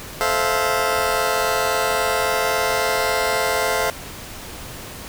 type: chord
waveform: 20% pulse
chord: F major seventh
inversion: first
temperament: just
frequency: 436.5 / 523.8 / 654.8 / 698.5 Hz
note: A4 / C5 / E5 / F5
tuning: -14 / +2 / -12 / 0 cents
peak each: -19 dBFS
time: 0.21-3.9 s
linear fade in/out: 0 ms
effects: pink hiss -35 dBFS RMS until 5.08 s